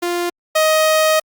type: tone pair in turn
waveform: sawtooth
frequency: 349.2 / 627.3 Hz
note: F4 / D#5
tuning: 0 / +14 cents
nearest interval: minor seventh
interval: 1014 cents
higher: second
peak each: -14 / -8 dBFS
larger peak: second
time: 0.02-0.3 / 0.55-1.2 s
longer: second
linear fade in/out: 10 ms
effects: Opus 48 kbps